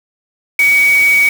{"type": "tone in noise", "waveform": "sine", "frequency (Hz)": 2257, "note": "C#7", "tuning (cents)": 31, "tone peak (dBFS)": -7, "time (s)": [0.59, 1.29], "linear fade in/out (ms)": 2, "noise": "white", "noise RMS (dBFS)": -24, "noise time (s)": [0.59, 1.29], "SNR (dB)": 14, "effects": []}